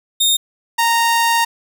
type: tone pair in turn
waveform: sawtooth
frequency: 3677 / 927.2 Hz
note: A#7 / A#5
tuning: -24 / -10 cents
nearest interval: 2 octaves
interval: 2386 cents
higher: first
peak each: -9 dBFS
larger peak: neither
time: 0.2-0.37 / 0.78-1.45 s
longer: second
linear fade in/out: 10 ms
effects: none